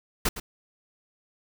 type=noise with echo; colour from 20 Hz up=pink; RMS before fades=-24 dBFS; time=0.25-0.29 s; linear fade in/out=5 ms; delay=110 ms; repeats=1; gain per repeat=-12 dB; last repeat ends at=0.4 s; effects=none